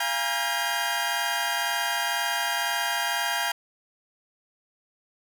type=tone cluster; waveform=20% pulse; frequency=692 / 819 / 953 / 1596 Hz; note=F5 / G#5 / A#5 / G6; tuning=-16 / -24 / +38 / +31 cents; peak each=-27 / -26 / -25 / -25 dBFS; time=0-3.52 s; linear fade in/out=5 ms; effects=none